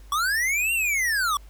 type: linear two-way sweep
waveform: square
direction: up then down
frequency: 1112 to 2794 to 1112 Hz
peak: -22 dBFS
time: 0.12-1.37 s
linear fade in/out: 2 ms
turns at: 0.73 s
effects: added 50 Hz sine -43 dBFS peak until 1.49 s + pink hiss -57 dBFS RMS until 1.49 s